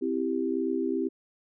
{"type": "chord", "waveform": "sine", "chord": "C major", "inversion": "none", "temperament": "equal", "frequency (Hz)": [261.6, 329.6, 392], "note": ["C4", "E4", "G4"], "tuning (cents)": [0, 0, 0], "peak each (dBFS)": -30, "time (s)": [0.01, 1.09], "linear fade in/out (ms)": 20, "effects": []}